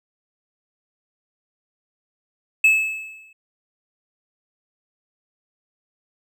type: tone with exponential decay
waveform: triangle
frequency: 2600 Hz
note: E7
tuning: 24 cents flat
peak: -8 dBFS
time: 2.64-3.33 s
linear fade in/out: 5 ms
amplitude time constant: 150 ms
effects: none